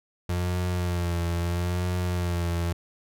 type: tone with vibrato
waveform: 35% pulse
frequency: 87.6 Hz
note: F2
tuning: 6 cents sharp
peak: -23 dBFS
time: 0.29-2.73 s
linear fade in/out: 5 ms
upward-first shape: sine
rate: 0.76 Hz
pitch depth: 45 cents each way
effects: none